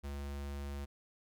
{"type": "tone", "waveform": "square", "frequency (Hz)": 70.6, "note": "C#2", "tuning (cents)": 32, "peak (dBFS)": -40, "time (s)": [0.03, 0.86], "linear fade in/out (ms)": 20, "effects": []}